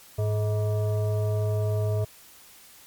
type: tone with frequency modulation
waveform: sine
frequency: 105.3 Hz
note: G#2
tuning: 24 cents sharp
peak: -22 dBFS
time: 0.18-2.05 s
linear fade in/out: 10 ms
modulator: 531 Hz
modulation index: 0.64
effects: white hiss -51 dBFS RMS until 2.86 s + MP3 96 kbps